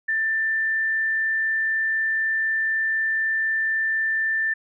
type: tone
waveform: sine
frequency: 1778 Hz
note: A6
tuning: 18 cents sharp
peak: -20 dBFS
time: 0.08-4.54 s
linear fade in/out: 10 ms
effects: none